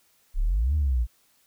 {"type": "exponential two-way sweep", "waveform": "sine", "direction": "up then down", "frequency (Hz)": [30.08, 77.8, 55.5], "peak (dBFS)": -19, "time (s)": [0.34, 1.07], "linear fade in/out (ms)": 50, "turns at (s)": 0.75, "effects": ["tanh soft clip ceiling -17 dBFS", "white hiss -64 dBFS RMS until 1.46 s"]}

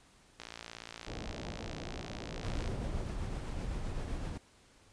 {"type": "click train", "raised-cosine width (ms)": 0.2, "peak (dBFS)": -26, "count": 131, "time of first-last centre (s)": [0.4, 2.677], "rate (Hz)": 57.1}
{"type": "low-pass noise", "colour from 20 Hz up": "pink", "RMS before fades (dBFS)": -43, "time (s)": [1.06, 3.05], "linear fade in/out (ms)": 20, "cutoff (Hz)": 750, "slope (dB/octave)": 24}
{"type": "noise with tremolo", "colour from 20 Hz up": "brown", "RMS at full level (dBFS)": -36, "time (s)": [2.43, 4.38], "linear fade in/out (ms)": 10, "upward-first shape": "triangle", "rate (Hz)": 7.8, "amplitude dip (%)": 35}
{"effects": ["pink hiss -63 dBFS RMS until 4.92 s", "resampled to 22050 Hz"]}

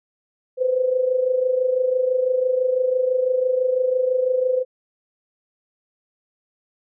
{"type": "tone with amplitude modulation", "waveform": "sine", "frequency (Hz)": 510, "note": "C5", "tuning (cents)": -44, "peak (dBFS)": -14, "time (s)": [0.57, 4.65], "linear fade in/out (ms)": 50, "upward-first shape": "sine", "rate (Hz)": 26, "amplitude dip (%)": 65, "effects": []}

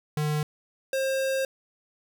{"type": "tone pair in turn", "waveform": "square", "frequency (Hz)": [150.8, 533.5], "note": ["D3", "C5"], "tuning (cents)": [46, 34], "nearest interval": "octave + minor seventh", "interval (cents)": 2188, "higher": "second", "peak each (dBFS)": -25, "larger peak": "neither", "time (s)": [[0.17, 0.43], [0.93, 1.45]], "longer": "second", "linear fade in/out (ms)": 2, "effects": []}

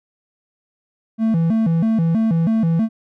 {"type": "tone with vibrato", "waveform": "triangle", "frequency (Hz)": 192, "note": "G3", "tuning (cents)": -36, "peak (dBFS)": -12, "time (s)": [1.18, 2.89], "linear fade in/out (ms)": 50, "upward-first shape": "square", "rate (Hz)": 3.1, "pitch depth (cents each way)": 260, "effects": []}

